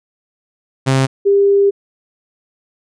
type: tone pair in turn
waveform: sawtooth / sine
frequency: 133.3 / 399.4 Hz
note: C3 / G4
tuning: +33 / +32 cents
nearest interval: octave + perfect fifth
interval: 1899 cents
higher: second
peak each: -7 / -8 dBFS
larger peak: first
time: 0.86-1.07 / 1.25-1.71 s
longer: second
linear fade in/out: 20 ms
effects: resampled to 22050 Hz